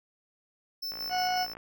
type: tone with tremolo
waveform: square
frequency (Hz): 5300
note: E8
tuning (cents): +9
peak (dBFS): -33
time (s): 0.82-1.54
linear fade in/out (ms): 10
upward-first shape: square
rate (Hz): 5.5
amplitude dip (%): 45
type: click train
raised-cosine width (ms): 0.5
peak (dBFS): -29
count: 38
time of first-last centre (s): 0.92-1.569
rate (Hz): 57
type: harmonic tone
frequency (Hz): 733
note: F#5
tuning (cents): -16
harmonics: 1 / 2 / 3 / 4 / 6 / 7 / 8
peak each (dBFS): -27 / -37 / -40 / -40 / -44 / -45 / -46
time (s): 1.09-1.47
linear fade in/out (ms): 50
effects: none